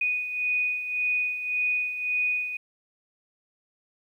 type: beating tone pair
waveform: sine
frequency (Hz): 2479 / 2480.8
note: D#7 / D#7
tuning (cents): -7 / -6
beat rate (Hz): 1.8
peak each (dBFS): -32 / -25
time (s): 0.01-2.57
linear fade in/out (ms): 5
effects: 10-bit